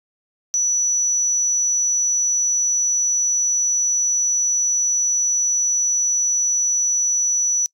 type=tone; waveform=sine; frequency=5920 Hz; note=F#8; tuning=in tune; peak=-15 dBFS; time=0.54-7.66 s; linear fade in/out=0 ms; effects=noise-tail reverb RT60 0.1 s tail -26 dB re dry + tanh soft clip ceiling -12 dBFS